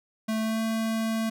square tone with pitch glide, 220 to 223.3 Hz, A3 to A3, 0 to +26 cents, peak -26 dBFS, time 0.28-1.3 s, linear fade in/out 10 ms, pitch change +26 cents, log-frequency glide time 0.41-0.61 s, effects none

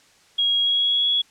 sine tone with pitch glide, 3300 to 3358 Hz, G#7 to G#7, -12 to +18 cents, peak -17 dBFS, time 0.38-1.22 s, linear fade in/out 10 ms, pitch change +30 cents, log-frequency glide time 0.62-1.09 s, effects white hiss -55 dBFS RMS until 1.3 s + low-pass 7000 Hz 12 dB/octave

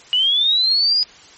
sine linear sweep, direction up, 2900 to 4978 Hz, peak -13 dBFS, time 0.13-1.03 s, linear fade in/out 0 ms, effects white hiss -44 dBFS RMS until 1.37 s + MP3 32 kbps

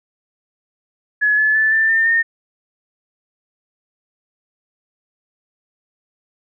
sine tone with pitch steps, 1698 / 1723.7 / 1749.8 / 1776.3 / 1803.1 / 1830.4 Hz, G#6 / A6 / A6 / A6 / A6 / A#6, +38 / -36 / -10 / +16 / +42 / -32 cents, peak -12 dBFS, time 1.21-2.23 s, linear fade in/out 20 ms, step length 170 ms, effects none

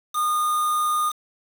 triangle tone with quantisation, 1223 Hz, D#6, 30 cents flat, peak -18 dBFS, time 0.13-1.13 s, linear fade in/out 50 ms, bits 5, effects none

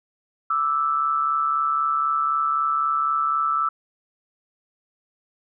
sine tone pair together, 1174.6 / 1318.5 Hz, D6 / E6, 0 / 0 cents, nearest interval major second, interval 200 cents, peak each -26 / -20 dBFS, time 0.5-3.69 s, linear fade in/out 5 ms, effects none

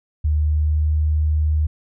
sine tone with pitch glide, 75.8 to 76.64 Hz, D#2 to D#2, -45 to -26 cents, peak -15 dBFS, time 0.24-1.67 s, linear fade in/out 10 ms, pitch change +19 cents, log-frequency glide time 0.43-0.92 s, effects none

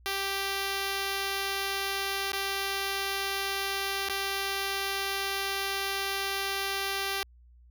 5% pulse tone with dropouts, 392 Hz, G4, in tune, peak -18 dBFS, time 0.06-7.23 s, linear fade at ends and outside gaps 0 ms, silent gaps 2.318-2.331 / 4.086-4.096 s, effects added 60 Hz sine -53 dBFS peak until 7.7 s

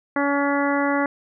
harmonic tone, 283 Hz, C#4, 36 cents sharp, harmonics 1 / 2 / 3 / 4 / 5 / 6 / 7, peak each -22 / -25 / -27 / -28 / -29 / -30 / -30 dBFS, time 0.16-1.06 s, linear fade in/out 2 ms, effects none

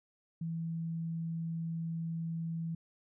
sine tone, 164.81 Hz, E3, in tune, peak -34 dBFS, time 0.41-2.75 s, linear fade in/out 5 ms, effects none

